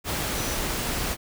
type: tone in noise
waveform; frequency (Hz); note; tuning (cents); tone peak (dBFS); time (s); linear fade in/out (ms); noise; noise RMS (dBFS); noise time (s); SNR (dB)
sine; 5920; F#8; 0; -37; 0.34-0.58; 50; pink; -28; 0.04-1.17; -12
effects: none